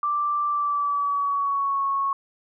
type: tone with pitch glide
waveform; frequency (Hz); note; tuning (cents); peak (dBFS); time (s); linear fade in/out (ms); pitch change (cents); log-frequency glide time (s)
sine; 1174.7 to 1102.4; D6 to C#6; 0 to -10; -21; 0.03-2.13; 2; -110; 0.47-1.84
effects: none